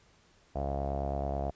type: tone with low-pass filter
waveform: sawtooth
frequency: 69.3 Hz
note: C#2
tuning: in tune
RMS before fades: -33 dBFS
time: 0.55-1.51 s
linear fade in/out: 10 ms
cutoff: 680 Hz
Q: 7.6
effects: pink hiss -64 dBFS RMS until 1.55 s + resampled to 16000 Hz